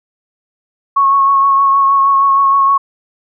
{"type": "tone with vibrato", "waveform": "sine", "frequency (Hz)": 1100, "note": "C#6", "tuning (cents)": -14, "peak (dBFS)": -7, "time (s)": [0.96, 2.78], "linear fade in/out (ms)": 10, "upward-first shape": "triangle", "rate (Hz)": 6.4, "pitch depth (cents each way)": 24, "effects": []}